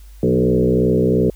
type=tone with frequency modulation; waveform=sine; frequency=300 Hz; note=D4; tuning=37 cents sharp; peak=-12 dBFS; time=0.23-1.3 s; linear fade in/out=2 ms; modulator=62.8 Hz; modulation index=3; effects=added 50 Hz sine -37 dBFS peak until 1.35 s + white hiss -53 dBFS RMS until 1.35 s